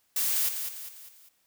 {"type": "noise with echo", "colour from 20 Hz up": "blue", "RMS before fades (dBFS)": -27, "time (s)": [0.16, 0.49], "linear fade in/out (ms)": 5, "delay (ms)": 200, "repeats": 4, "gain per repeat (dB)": -7, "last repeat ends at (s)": 1.29, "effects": ["white hiss -70 dBFS RMS until 1.46 s"]}